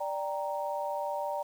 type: chord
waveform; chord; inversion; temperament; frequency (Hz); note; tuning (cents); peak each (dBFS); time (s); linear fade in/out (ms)
sine; G minor; second; equal; 587.3 / 784 / 932.3; D5 / G5 / Bb5; 0 / 0 / 0; -34 / -37 / -35; 0-1.43; 10
effects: 9-bit